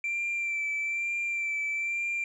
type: tone with vibrato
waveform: sine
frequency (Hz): 2349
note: D7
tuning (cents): 0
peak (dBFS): -26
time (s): 0.04-2.24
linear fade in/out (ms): 2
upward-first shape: sine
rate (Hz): 1.1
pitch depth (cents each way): 25
effects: tanh soft clip ceiling -26 dBFS